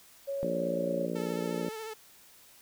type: tone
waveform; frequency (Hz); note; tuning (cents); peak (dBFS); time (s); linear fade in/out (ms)
sine; 554.4; C#5; 0; -31; 0.27-1.07; 20
type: harmonic tone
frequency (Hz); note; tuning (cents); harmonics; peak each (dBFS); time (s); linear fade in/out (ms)
58.3; A#1; +1; 3 / 4 / 5 / 6 / 7 / 8 / 9 / 10; -37 / -38 / -39 / -40 / -40 / -41 / -42 / -42; 0.43-1.69; 0
type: tone with vibrato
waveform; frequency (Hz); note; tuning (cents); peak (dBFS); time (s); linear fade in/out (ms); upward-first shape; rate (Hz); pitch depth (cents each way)
sawtooth; 440; A4; 0; -34; 1.15-1.94; 10; sine; 14; 34
effects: white hiss -57 dBFS RMS until 2.61 s